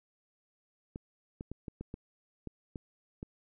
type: clicks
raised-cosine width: 3 ms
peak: -27 dBFS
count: 9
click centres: 0.959 / 1.409 / 1.516 / 1.682 / 1.81 / 1.941 / 2.473 / 2.758 / 3.229 s
effects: none